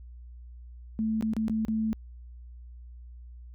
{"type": "tone with dropouts", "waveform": "sine", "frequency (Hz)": 220, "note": "A3", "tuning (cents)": 0, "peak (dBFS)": -25, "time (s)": [0.99, 1.93], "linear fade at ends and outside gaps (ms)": 0, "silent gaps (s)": [[1.21, 1.225], [1.335, 1.366], [1.482, 1.497], [1.65, 1.683]], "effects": ["added 60 Hz sine -43 dBFS peak until 3.54 s"]}